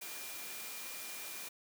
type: tone in noise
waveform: sine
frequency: 2400 Hz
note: D7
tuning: 37 cents sharp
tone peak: -52 dBFS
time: 0.01-1.49 s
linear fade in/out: 10 ms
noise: white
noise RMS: -45 dBFS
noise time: 0.01-1.49 s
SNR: -10 dB
effects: high-pass 200 Hz 12 dB/octave